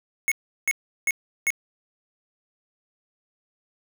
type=tone bursts; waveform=square; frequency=2187 Hz; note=C#7; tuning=24 cents flat; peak=-20 dBFS; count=4; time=0.28-1.504 s; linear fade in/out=0 ms; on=36 ms; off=360 ms; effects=none